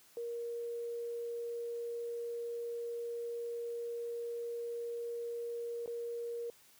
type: tone with dropouts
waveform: sine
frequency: 470.7 Hz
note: A#4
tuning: 17 cents sharp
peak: -37 dBFS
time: 0.17-6.5 s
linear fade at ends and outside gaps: 1 ms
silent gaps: 5.86-5.876 s
effects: white hiss -63 dBFS RMS until 6.79 s + high-pass 60 Hz 12 dB/octave